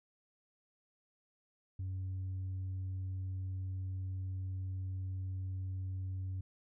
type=tone with tanh clipping; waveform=sine; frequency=94 Hz; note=F#2; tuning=28 cents sharp; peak=-37 dBFS; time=1.79-6.41 s; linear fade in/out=5 ms; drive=1 dB; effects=none